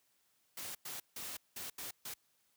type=noise bursts at uneven times; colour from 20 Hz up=white; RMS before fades=-44 dBFS; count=6; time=0.57-0.75 / 0.85-1 / 1.16-1.37 / 1.56-1.7 / 1.78-1.91 / 2.05-2.14 s; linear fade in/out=5 ms; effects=white hiss -75 dBFS RMS until 2.56 s + high-pass 60 Hz 12 dB/octave